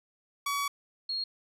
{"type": "tone pair in turn", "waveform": ["sawtooth", "sine"], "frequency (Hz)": [1133, 4278], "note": ["C#6", "C8"], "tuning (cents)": [37, 38], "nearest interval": "octave + major seventh", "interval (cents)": 2301, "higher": "second", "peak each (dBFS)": [-25, -30], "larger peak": "first", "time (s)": [[0.46, 0.68], [1.09, 1.24]], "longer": "first", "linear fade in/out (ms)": 5, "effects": ["resampled to 32000 Hz"]}